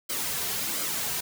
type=noise with flanger; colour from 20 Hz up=white; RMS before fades=-30 dBFS; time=0.09-1.21 s; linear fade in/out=10 ms; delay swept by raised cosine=1.1 to 3.6 ms; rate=1.4 Hz; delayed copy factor=-0.6; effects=none